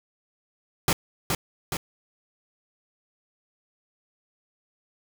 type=noise with echo; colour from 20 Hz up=pink; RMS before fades=-21 dBFS; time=0.88-0.93 s; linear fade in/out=2 ms; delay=420 ms; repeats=2; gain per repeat=-4 dB; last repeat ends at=1.77 s; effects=none